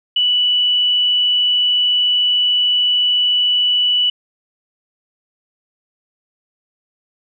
sine tone with frequency modulation, 2960 Hz, F#7, in tune, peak -12 dBFS, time 0.16-4.1 s, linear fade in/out 5 ms, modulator 26.4 Hz, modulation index 0.53, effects none

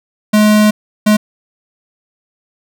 square tone bursts at uneven times, 211.9 Hz, G#3, 35 cents sharp, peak -7 dBFS, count 2, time 0.33-0.71 / 1.06-1.17 s, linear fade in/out 10 ms, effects none

